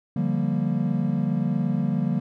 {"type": "chord", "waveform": "triangle", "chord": "G minor seventh", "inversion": "second", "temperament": "equal", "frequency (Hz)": [146.83, 174.61, 196, 233.1], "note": ["D3", "F3", "G3", "Bb3"], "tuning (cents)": [0, 0, 0, 0], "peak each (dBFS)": -25, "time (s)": [0.16, 2.2], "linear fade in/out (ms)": 5, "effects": []}